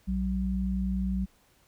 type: tone pair together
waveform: sine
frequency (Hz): 59.81 / 189.7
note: A#1 / F#3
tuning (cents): +45 / +43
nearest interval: octave + minor sixth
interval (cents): 1998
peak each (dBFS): -30 / -28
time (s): 0.07-1.26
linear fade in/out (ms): 20
effects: pink hiss -64 dBFS RMS until 1.67 s